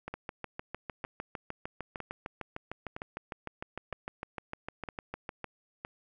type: two click trains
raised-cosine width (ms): 0.5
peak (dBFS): -23 / -22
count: 7 / 36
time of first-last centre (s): 0.08-5.849 / 0.14-5.443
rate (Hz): 1.04 / 6.6
effects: none